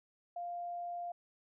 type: tone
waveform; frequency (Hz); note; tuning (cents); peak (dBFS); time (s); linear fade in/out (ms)
sine; 698.5; F5; 0; -38; 0.36-1.12; 5
effects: none